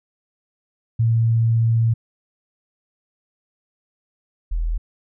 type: tone pair in turn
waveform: sine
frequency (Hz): 114.4 / 41.01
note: A#2 / E1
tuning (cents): -32 / -8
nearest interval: octave + tritone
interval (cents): 1776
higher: first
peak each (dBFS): -14 / -19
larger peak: first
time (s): 0.99-1.94 / 4.51-4.78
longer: first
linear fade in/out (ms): 10
effects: none